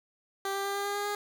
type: tone with pitch steps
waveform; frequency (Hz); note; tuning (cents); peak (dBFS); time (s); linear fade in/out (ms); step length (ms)
15% pulse; 392 / 395.2 / 398.4 / 401.6 / 404.9 / 408.2 / 411.5; G4 / G4 / G4 / G4 / G#4 / G#4 / G#4; 0 / +14 / +28 / +42 / -44 / -30 / -16; -24; 0.45-1.15; 2; 100
effects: none